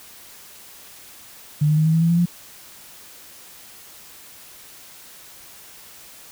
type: tone with pitch steps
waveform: sine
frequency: 149.4 / 152.72 / 156.1 / 159.57 / 163.11 / 166.73 / 170.43 / 174.21 Hz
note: D3 / D#3 / D#3 / D#3 / E3 / E3 / F3 / F3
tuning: +30 / -32 / +6 / +44 / -18 / +20 / -42 / -4 cents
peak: -14 dBFS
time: 1.61-2.258 s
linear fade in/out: 10 ms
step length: 81 ms
effects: white hiss -44 dBFS RMS until 6.31 s